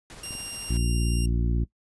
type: noise with tremolo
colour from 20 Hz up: pink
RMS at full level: -43 dBFS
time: 0.1-0.77 s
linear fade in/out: 0 ms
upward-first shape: triangle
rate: 14 Hz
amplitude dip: 35%
type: tone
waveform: 5% pulse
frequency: 2791 Hz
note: F7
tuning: 2 cents flat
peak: -23 dBFS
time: 0.23-1.26 s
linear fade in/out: 5 ms
type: clicks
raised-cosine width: 3 ms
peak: -27 dBFS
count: 2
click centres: 0.308 / 0.352 s
type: harmonic tone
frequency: 58.27 Hz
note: A#1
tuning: in tune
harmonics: 1 / 2 / 3 / 4 / 5 / 6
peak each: -23 / -29 / -33 / -35 / -37 / -39 dBFS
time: 0.69-1.65 s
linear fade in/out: 20 ms
effects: noise-tail reverb RT60 0.1 s tail -19 dB re dry + resampled to 24000 Hz